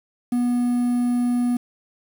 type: tone with quantisation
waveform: triangle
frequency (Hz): 243.6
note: B3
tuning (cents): -24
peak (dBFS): -16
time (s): 0.32-1.57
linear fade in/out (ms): 5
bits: 7
effects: none